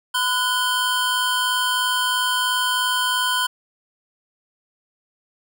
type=tone cluster; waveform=square; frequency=1009 / 1470 / 3130 Hz; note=B5 / F#6 / G7; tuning=+37 / -12 / -3 cents; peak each=-24 dBFS; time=0.14-3.47 s; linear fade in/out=10 ms; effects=none